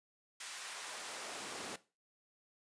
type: noise with high-pass filter sweep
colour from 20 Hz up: pink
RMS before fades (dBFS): -45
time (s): 0.4-1.76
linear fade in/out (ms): 5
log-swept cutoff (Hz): 1500 to 240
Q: 0.73
effects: noise-tail reverb RT60 0.3 s tail -17 dB re dry + resampled to 22050 Hz